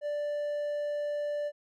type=tone; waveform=triangle; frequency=587.3 Hz; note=D5; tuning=in tune; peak=-28 dBFS; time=0.01-1.52 s; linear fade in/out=50 ms; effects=none